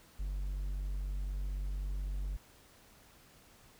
triangle tone, 48 Hz, G1, 36 cents flat, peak -32 dBFS, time 0.19-2.37 s, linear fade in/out 10 ms, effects pink hiss -61 dBFS RMS until 3.79 s

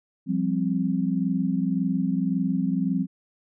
sine chord, F suspended second, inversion none, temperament just, 174.61 / 196.44 / 261.9 Hz, F3 / G3 / C4, 0 / +4 / +2 cents, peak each -26 dBFS, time 0.26-3.07 s, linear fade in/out 50 ms, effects none

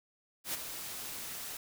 white noise with ADSR envelope, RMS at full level -34 dBFS, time 0.44-1.57 s, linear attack 94 ms, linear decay 24 ms, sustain -8 dB, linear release 3 ms, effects none

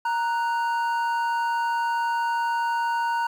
triangle tone pair together, 932.3 / 1480 Hz, A#5 / F#6, 0 / 0 cents, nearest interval minor sixth, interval 800 cents, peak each -21 / -28 dBFS, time 0.05-3.27 s, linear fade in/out 5 ms, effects 9-bit

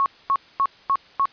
sine tone bursts, 1100 Hz, C#6, 14 cents flat, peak -16 dBFS, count 5, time 0-1.255 s, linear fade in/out 0 ms, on 59 ms, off 240 ms, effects white hiss -50 dBFS RMS until 1.32 s + resampled to 11025 Hz

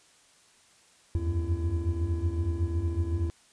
triangle tone cluster, 80 / 88.1 / 93.5 / 336.4 Hz, D#2 / F2 / F#2 / E4, +49 / +16 / +19 / +35 cents, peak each -27 / -29 / -32 / -34 dBFS, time 1.15-3.3 s, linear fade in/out 0 ms, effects white hiss -60 dBFS RMS until 3.52 s + resampled to 22050 Hz

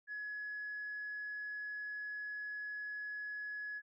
sine tone, 1689 Hz, G#6, 29 cents sharp, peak -39 dBFS, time 0.07-3.82 s, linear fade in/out 50 ms, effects tanh soft clip ceiling -36 dBFS

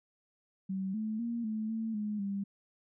sine tone with pitch steps, 191.2 / 217.2 / 234.3 / 217.3 / 223.4 / 210.3 / 198.7 Hz, G3 / A3 / A#3 / A3 / A3 / G#3 / G3, -43 / -22 / +9 / -21 / +27 / +22 / +24 cents, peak -32 dBFS, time 0.69-2.44 s, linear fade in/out 10 ms, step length 250 ms, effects none

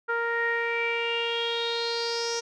sawtooth tone with low-pass filter sweep, 466.2 Hz, A#4, in tune, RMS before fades -28 dBFS, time 0.08-2.41 s, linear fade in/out 20 ms, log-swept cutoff 1500 to 5800 Hz, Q 7.3, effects none

